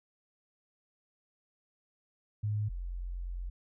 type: tone pair in turn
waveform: sine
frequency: 105.4 / 44.32 Hz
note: G#2 / F1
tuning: +26 / +26 cents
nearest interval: octave + minor third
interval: 1500 cents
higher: first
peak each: -29 / -35 dBFS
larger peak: first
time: 2.43-2.69 / 2.69-3.5 s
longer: second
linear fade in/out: 10 ms
effects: none